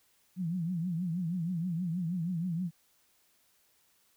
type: tone with vibrato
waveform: sine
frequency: 173.1 Hz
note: F3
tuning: 15 cents flat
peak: -30 dBFS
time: 0.36-2.71 s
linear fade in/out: 50 ms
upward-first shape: triangle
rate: 6.3 Hz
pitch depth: 160 cents each way
effects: white hiss -69 dBFS RMS until 4.16 s